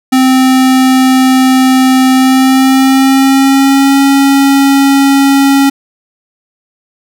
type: tone with pitch glide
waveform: square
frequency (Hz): 260 to 275.5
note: C4 to C#4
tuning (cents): -11 to -11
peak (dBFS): -5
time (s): 0.12-5.7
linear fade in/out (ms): 10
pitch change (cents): +100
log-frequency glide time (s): 2.13-4.01
effects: none